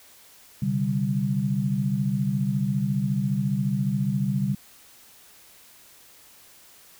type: chord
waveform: sine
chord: C suspended second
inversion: none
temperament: equal with one note detuned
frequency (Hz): 130.81 / 145.23 / 196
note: C3 / D3 / G3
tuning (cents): 0 / -19 / 0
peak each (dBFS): -27 / -27 / -25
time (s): 0.62-4.55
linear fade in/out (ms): 5
effects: white hiss -52 dBFS RMS until 6.99 s